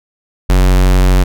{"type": "tone", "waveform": "square", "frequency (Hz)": 46.25, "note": "F#1", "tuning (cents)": 0, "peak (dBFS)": -7, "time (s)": [0.49, 1.24], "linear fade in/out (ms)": 10, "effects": []}